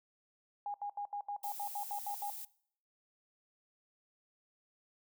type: tone bursts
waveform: sine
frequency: 817 Hz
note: G#5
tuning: 29 cents flat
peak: -36 dBFS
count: 11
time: 0.66-2.301 s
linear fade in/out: 2 ms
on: 81 ms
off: 75 ms
type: noise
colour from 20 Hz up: violet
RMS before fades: -45 dBFS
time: 1.43-2.45 s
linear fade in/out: 5 ms
effects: noise-tail reverb RT60 0.6 s tail -21 dB re dry